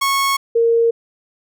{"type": "tone pair in turn", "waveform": ["sawtooth", "sine"], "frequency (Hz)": [1100, 462.5], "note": ["C#6", "A#4"], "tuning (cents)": [-14, -14], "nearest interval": "octave + minor third", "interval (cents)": 1500, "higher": "first", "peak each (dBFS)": [-11, -11], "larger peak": "neither", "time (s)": [[0.01, 0.37], [0.55, 0.91]], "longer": "neither", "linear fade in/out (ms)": 10, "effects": []}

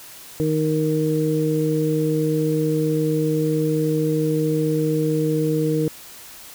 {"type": "harmonic tone", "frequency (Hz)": 155.56, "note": "D#3", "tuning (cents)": 0, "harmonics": [1, 2, 3], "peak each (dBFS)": [-22, -22, -22], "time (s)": [0.4, 5.88], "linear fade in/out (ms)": 0, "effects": ["white hiss -41 dBFS RMS until 6.54 s"]}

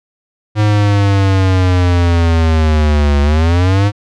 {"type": "linear two-way sweep", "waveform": "square", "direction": "down then up", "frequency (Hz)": [106.7, 70.8, 104.4], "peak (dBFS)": -9, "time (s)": [0.55, 3.92], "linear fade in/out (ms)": 50, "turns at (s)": 3.21, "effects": ["low-pass 5000 Hz 12 dB/octave"]}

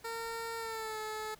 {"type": "tone with pitch glide", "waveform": "15% pulse", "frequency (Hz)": [457.8, 432.1], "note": ["A#4", "A4"], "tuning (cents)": [-31, -31], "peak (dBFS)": -31, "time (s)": [0.04, 1.35], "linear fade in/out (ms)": 10, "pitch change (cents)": -100, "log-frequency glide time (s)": [0.57, 0.98], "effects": ["pink hiss -60 dBFS RMS until 1.39 s"]}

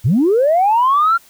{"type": "linear sweep", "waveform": "sine", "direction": "up", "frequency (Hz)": [92.5, 1400], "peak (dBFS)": -9, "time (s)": [0.04, 1.18], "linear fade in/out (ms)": 20, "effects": ["tanh soft clip ceiling -6 dBFS", "white hiss -48 dBFS RMS until 1.29 s"]}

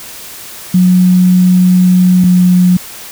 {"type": "tone pair in turn", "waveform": "sine", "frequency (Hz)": [182, 180.33], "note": ["F#3", "F#3"], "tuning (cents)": [-28, -44], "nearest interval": "unison", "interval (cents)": 16, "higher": "first", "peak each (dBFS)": -4, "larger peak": "neither", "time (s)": [[0.74, 2.24], [2.24, 2.77]], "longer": "first", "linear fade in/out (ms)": 5, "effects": ["white hiss -29 dBFS RMS until 3.11 s"]}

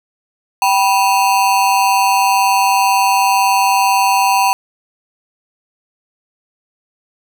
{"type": "ring-modulated tone", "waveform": "square", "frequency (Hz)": 880, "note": "A5", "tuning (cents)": 0, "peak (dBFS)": -8, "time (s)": [0.62, 4.53], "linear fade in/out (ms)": 0, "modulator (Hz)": 101, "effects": []}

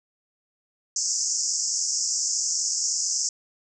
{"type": "band-pass noise", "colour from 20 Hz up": "white", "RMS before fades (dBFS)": -26, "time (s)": [0.96, 3.29], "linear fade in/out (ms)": 2, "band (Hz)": [5100, 7500], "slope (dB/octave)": 96, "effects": []}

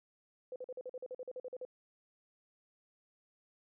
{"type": "tone bursts", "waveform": "sine", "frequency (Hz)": 506, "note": "B4", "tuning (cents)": 42, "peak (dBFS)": -40, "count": 14, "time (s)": [0.52, 1.651], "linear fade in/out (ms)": 2, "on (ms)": 39, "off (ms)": 45, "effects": []}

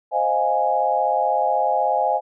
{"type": "chord", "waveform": "sine", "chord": "F minor seventh", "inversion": "second", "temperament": "equal", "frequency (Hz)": [523.3, 622.3, 698.5, 830.6], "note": ["C5", "Eb5", "F5", "Ab5"], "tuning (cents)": [0, 0, 0, 0], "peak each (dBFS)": [-25, -24, -23, -20], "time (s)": [0.11, 2.21], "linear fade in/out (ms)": 50, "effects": []}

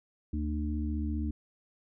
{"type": "harmonic tone", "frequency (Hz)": 75.2, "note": "D2", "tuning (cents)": 42, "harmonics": [1, 3, 4], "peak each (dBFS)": [-31, -36, -37], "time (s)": [0.33, 1.31], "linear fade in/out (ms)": 5, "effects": []}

